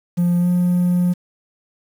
triangle tone with pitch glide, 174.9 to 177.75 Hz, F3 to F3, +3 to +31 cents, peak -11 dBFS, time 0.17-1.14 s, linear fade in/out 20 ms, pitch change +28 cents, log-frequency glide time 0.39-0.48 s, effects tanh soft clip ceiling -8 dBFS + 7-bit

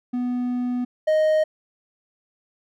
triangle tone pair in turn, 246.9 / 622.1 Hz, B3 / D#5, 0 / 0 cents, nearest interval octave + major third, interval 1600 cents, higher second, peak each -20 / -14 dBFS, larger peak second, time 0.13-0.85 / 1.07-1.44 s, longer first, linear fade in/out 10 ms, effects none

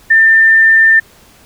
sine tone, 1793 Hz, A6, 32 cents sharp, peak -4 dBFS, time 0.1-1 s, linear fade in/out 10 ms, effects pink hiss -44 dBFS RMS until 1.45 s

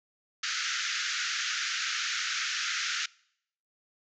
pink band-pass noise, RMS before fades -32 dBFS, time 0.43-3.06 s, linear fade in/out 5 ms, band 1300 to 6900 Hz, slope 96 dB/octave, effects noise-tail reverb RT60 0.7 s tail -24 dB re dry

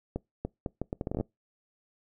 accelerating click train, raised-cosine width 2 ms, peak -18 dBFS, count 13, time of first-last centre 0.16-1.209 s, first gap 290 ms, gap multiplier 0.73, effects noise-tail reverb RT60 0.2 s tail -25 dB re dry

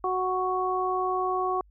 harmonic tone, 370 Hz, F#4, in tune, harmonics 1 / 2 / 3, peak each -29 / -29 / -28 dBFS, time 0.04-1.61 s, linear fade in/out 2 ms, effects added 50 Hz sine -54 dBFS peak until 1.7 s

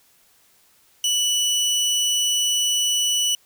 25% pulse tone, 2960 Hz, F#7, in tune, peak -15 dBFS, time 1.04-3.35 s, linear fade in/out 2 ms, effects white hiss -58 dBFS RMS until 3.45 s

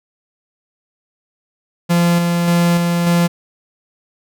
45% pulse tone with tremolo, 172.2 Hz, F3, 24 cents flat, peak -11 dBFS, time 1.89-3.28 s, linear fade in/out 20 ms, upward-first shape square, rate 1.7 Hz, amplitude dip 30%, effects none

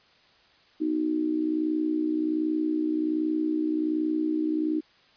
sine tone with amplitude modulation, 310.4 Hz, D#4, 4 cents flat, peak -20 dBFS, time 0.8-4.81 s, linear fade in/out 20 ms, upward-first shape sine, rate 61.3 Hz, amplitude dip 75%, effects white hiss -59 dBFS RMS until 5.16 s + resampled to 11025 Hz

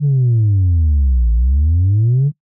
sine exponential two-way sweep, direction down then up, 150 to 55.1 to 150 Hz, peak -8 dBFS, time 0-2.32 s, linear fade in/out 50 ms, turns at 1.32 s, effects noise-tail reverb RT60 0.1 s tail -22 dB re dry + tanh soft clip ceiling -8 dBFS

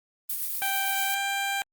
violet noise with tremolo, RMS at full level -29 dBFS, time 0.29-1.15 s, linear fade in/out 10 ms, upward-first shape triangle, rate 8.6 Hz, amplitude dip 35%
15% pulse tone with pitch glide, 784 to 791.7 Hz, G5 to G5, 0 to +17 cents, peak -20 dBFS, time 0.62-1.62 s, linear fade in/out 0 ms, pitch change +17 cents, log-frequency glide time 1.08-1.16 s
effects Opus 32 kbps

